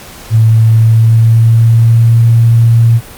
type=tone with pitch glide; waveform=sine; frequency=111.8 to 115.74 Hz; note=A2 to A#2; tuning=+28 to -12 cents; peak=-3 dBFS; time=0.3-3.01 s; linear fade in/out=50 ms; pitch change=+60 cents; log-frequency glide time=0.52-2.21 s; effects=pink hiss -31 dBFS RMS until 3.17 s + Opus 48 kbps